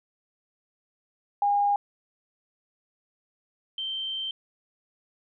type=tone pair in turn; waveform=sine; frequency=813 / 3125 Hz; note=G#5 / G7; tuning=-37 / -6 cents; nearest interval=octave + major seventh; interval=2331 cents; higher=second; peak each=-20 / -29 dBFS; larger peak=first; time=1.42-1.76 / 3.78-4.31 s; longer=second; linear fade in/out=2 ms; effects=none